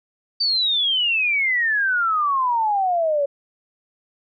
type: exponential sweep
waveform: sine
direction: down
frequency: 4645 to 554.4 Hz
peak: -17 dBFS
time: 0.4-3.26 s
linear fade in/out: 10 ms
effects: none